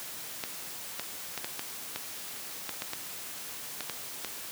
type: clicks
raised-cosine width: 0.2 ms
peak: -16 dBFS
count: 12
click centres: 0.438 / 0.996 / 1.377 / 1.445 / 1.594 / 1.96 / 2.693 / 2.821 / 2.934 / 3.807 / 3.897 / 4.247 s
effects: white hiss -41 dBFS RMS until 4.51 s + high-pass 100 Hz 12 dB/octave